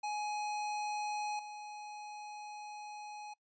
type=tone with level steps; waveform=square; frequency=838 Hz; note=G#5; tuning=15 cents sharp; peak=-36 / -45 dBFS; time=0.03-3.34 s; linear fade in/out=10 ms; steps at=1.39 s; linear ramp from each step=2 ms; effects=noise-tail reverb RT60 0.1 s tail -22 dB re dry + resampled to 16000 Hz